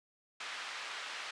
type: band-pass noise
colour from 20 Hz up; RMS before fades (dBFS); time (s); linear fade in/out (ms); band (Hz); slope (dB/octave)
pink; -43; 0.4-1.31; 5; 1300 to 3900; 12
effects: resampled to 22050 Hz